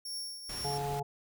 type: tone with tremolo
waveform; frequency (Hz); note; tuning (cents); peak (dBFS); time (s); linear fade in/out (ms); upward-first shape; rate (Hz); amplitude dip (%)
sawtooth; 5490; F8; -31; -33; 0.05-0.78; 5; triangle; 2.1; 65
type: noise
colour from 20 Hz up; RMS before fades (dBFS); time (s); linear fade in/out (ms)
pink; -44; 0.49-1; 5
type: harmonic tone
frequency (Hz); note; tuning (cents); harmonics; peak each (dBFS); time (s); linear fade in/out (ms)
141.8; C#3; +40; 1 / 3 / 5 / 6; -38 / -38 / -38 / -38; 0.64-1.03; 10
effects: none